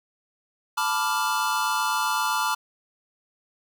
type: chord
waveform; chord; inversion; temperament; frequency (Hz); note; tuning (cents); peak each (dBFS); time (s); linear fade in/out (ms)
square; B half-diminished seventh; third; equal; 880 / 987.8 / 1174.7 / 1396.9; A5 / B5 / D6 / F6; 0 / 0 / 0 / 0; -29; 0.77-2.55; 10
effects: none